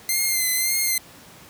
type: tone with vibrato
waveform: 5% pulse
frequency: 2083 Hz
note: C7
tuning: 8 cents flat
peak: -10 dBFS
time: 0.09-0.98 s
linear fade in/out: 2 ms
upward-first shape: sine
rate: 1.8 Hz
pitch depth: 44 cents each way
effects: pink hiss -46 dBFS RMS until 1.49 s + high-pass 100 Hz 12 dB/octave